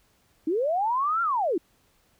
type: linear two-way sweep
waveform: sine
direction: up then down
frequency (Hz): 293.7 to 1400 to 293.7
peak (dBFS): -22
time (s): 0.47-1.58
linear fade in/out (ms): 5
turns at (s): 1.22
effects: pink hiss -65 dBFS RMS until 2.19 s